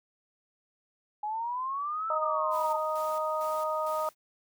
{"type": "exponential two-way sweep", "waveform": "sine", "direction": "up then down", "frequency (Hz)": [830.6, 1330, 886], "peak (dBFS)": -30, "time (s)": [1.23, 2.77], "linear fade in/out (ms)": 5, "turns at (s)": 2.09}
{"type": "harmonic tone", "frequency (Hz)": 311.1, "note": "D#4", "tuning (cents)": 0, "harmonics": [2, 3, 4], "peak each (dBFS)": [-31, -34, -32], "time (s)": [2.1, 4.09], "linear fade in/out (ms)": 2}
{"type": "noise with tremolo", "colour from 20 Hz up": "white", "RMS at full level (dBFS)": -49, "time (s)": [2.5, 4.15], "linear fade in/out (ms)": 50, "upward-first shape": "square", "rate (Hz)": 2.2, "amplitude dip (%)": 65}
{"effects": []}